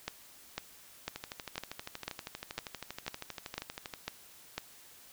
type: two click trains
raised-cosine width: 0.2 ms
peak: -22 / -17 dBFS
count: 36 / 10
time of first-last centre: 1.16-3.938 / 0.08-4.58 s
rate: 12.6 / 2 Hz
effects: white hiss -56 dBFS RMS until 5.12 s